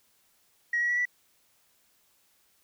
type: tone with pitch steps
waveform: sine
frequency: 1900 / 1919.9 / 1939.9 / 1960.2 Hz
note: A#6 / B6 / B6 / B6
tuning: +33 / -49 / -32 / -13 cents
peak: -23 dBFS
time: 0.73-1.054 s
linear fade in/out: 5 ms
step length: 81 ms
effects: tanh soft clip ceiling -20 dBFS + white hiss -67 dBFS RMS until 2.63 s